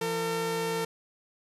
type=tone pair together; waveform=sawtooth; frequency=169.87 / 453.5 Hz; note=F3 / A#4; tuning=-48 / -48 cents; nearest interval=octave + perfect fourth; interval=1700 cents; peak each=-31 / -25 dBFS; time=0.01-0.85 s; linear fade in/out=5 ms; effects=resampled to 32000 Hz